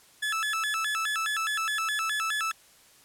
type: tone with vibrato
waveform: 30% pulse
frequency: 1501 Hz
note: F#6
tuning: 24 cents sharp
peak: -24 dBFS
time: 0.22-2.52 s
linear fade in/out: 10 ms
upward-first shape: square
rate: 4.8 Hz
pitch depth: 230 cents each way
effects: white hiss -57 dBFS RMS until 3.04 s + low-pass 12000 Hz 12 dB/octave